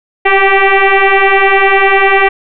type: tone with frequency modulation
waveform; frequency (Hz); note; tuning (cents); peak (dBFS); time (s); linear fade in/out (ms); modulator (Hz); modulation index
sine; 775; G5; -20; -5; 0.25-2.29; 10; 390; 4.5
effects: none